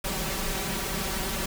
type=noise with comb filter; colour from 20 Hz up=pink; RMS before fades=-30 dBFS; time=0.04-1.46 s; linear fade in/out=5 ms; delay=5.2 ms; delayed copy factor=+0.8; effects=none